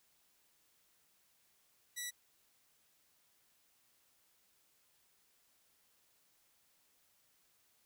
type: tone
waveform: 10% pulse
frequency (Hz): 1953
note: B6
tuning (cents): -20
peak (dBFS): -31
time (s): 1.96-2.11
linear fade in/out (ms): 20
effects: white hiss -73 dBFS RMS until 7.85 s